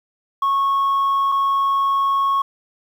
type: tone pair in turn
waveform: sine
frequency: 1100 / 1100 Hz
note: C#6 / C#6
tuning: -14 / -14 cents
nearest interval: unison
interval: 0 cents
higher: neither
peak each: -13 dBFS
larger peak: neither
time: 0.42-1.32 / 1.32-2.42 s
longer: second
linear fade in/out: 5 ms
effects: tanh soft clip ceiling -14 dBFS + 8-bit